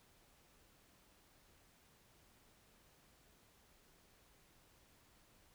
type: silence
effects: pink hiss -69 dBFS RMS until 5.54 s